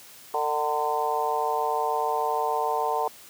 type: harmonic tone with a mistuned harmonic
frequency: 150 Hz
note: D3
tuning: 37 cents sharp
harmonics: 3 / 4 / 5 / 6 / 7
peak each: -30 / -33 / -28 / -28 / -31 dBFS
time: 0.34-3.08 s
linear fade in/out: 2 ms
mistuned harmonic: 7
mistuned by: -39 cents
effects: white hiss -48 dBFS RMS until 3.29 s + high-pass 80 Hz 12 dB/octave